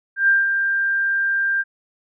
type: tone with ADSR envelope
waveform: sine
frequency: 1589 Hz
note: G6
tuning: 23 cents sharp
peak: -11 dBFS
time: 0.16-1.64 s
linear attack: 120 ms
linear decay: 180 ms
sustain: -6 dB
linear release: 36 ms
effects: none